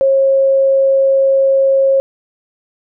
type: tone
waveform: sine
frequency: 541 Hz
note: C#5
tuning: 42 cents flat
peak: -8 dBFS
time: 0.01-2 s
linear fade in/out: 0 ms
effects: none